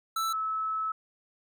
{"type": "tone pair in turn", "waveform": ["square", "sine"], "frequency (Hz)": [1322, 1300], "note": ["E6", "E6"], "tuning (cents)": [5, -24], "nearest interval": "unison", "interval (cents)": 29, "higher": "first", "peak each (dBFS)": -28, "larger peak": "neither", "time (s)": [[0.16, 0.33], [0.33, 0.92]], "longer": "second", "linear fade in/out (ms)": 5, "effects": []}